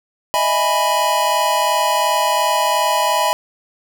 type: chord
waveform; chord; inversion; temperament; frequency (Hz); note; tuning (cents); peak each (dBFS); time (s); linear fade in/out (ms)
square; E major seventh; third; equal with one note detuned; 616.5 / 659.3 / 830.6 / 987.8; D#5 / E5 / G#5 / B5; -16 / 0 / 0 / 0; -23 / -24 / -21 / -18; 0.34-3.33; 0
effects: none